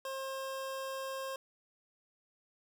25% pulse tone, 534 Hz, C5, 35 cents sharp, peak -34 dBFS, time 0.05-1.36 s, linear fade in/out 2 ms, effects none

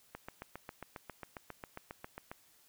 click train, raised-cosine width 0.5 ms, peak -28 dBFS, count 17, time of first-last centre 0.15-2.315 s, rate 7.39 Hz, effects white hiss -66 dBFS RMS until 2.68 s

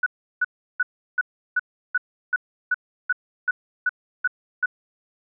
sine tone bursts, 1480 Hz, F#6, in tune, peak -17 dBFS, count 13, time 0.03-4.659 s, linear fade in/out 5 ms, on 33 ms, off 350 ms, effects none

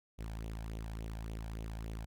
sawtooth tone with flanger, 55 Hz, A1, in tune, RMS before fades -42 dBFS, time 0.18-2.06 s, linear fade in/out 20 ms, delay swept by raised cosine 0.3 to 1.3 ms, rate 3.5 Hz, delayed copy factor +0.6, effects none

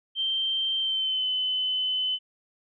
sine tone with pitch glide, 3137 to 3030 Hz, G7 to F#7, +1 to +40 cents, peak -24 dBFS, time 0.15-2.19 s, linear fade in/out 50 ms, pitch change -61 cents, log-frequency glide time 0.79-1.27 s, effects none

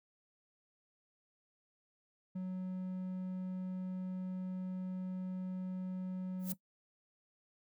triangle tone, 185 Hz, F#3, in tune, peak -35 dBFS, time 2.35-6.54 s, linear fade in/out 10 ms
violet noise with exponential growth, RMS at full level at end -35 dBFS, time 6.39-6.52 s, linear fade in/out 2 ms, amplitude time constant 28 ms
effects noise-tail reverb RT60 0.1 s tail -18 dB re dry

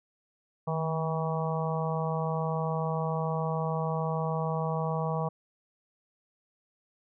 harmonic tone with a mistuned harmonic, 161.2 Hz, E3, 38 cents flat, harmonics 1 / 3 / 4 / 5 / 6 / 7, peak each -30 / -35 / -36 / -37 / -38 / -38 dBFS, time 0.67-5.29 s, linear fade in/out 10 ms, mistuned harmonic 1, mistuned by -43 cents, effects none

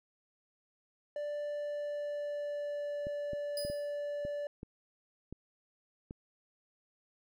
triangle tone with pitch glide, 587.3 to 581.6 Hz, D5 to D5, 0 to -17 cents, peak -33 dBFS, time 1.16-4.47 s, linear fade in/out 2 ms, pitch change -17 cents, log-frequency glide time 1.4-3.02 s
clicks, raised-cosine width 3 ms, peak -30 dBFS, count 8, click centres 3.069 / 3.333 / 3.65 / 3.7 / 4.251 / 4.631 / 5.326 / 6.109 s
sawtooth tone with exponential decay, 4978 Hz, D#8, in tune, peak -33 dBFS, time 3.57-3.99 s, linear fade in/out 2 ms, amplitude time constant 91 ms
effects none

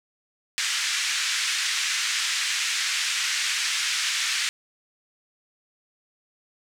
pink band-pass noise, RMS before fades -26 dBFS, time 0.58-4.49 s, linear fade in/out 0 ms, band 1700 to 7800 Hz, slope 24 dB/octave, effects none

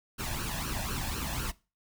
pink noise with flanger, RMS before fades -34 dBFS, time 0.18-1.52 s, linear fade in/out 20 ms, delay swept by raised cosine 0.69 to 1.2 ms, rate 4 Hz, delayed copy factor +0.7, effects noise-tail reverb RT60 0.3 s tail -21 dB re dry

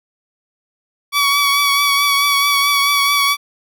15% pulse tone with vibrato, 1134 Hz, C#6, 39 cents sharp, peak -6 dBFS, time 1.12-3.37 s, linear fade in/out 50 ms, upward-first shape triangle, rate 4.6 Hz, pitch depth 29 cents each way, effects none

